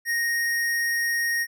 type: tone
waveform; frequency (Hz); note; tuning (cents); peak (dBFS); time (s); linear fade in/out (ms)
square; 1864.7; A#6; 0; -23; 0.05-1.47; 50
effects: none